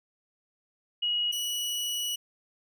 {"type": "tone pair in turn", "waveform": ["sine", "sawtooth"], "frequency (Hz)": [2900, 2934], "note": ["F#7", "F#7"], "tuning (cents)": [-35, -15], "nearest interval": "unison", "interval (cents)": 20, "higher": "second", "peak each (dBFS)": [-25, -26], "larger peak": "first", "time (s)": [[1.02, 1.32], [1.32, 2.16]], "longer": "second", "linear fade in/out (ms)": 10, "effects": []}